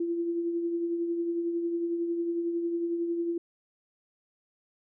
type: tone with tremolo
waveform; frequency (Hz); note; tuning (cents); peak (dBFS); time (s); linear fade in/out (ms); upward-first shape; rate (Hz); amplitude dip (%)
sine; 340; F4; -46; -25; 0-3.38; 5; triangle; 11; 45
effects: none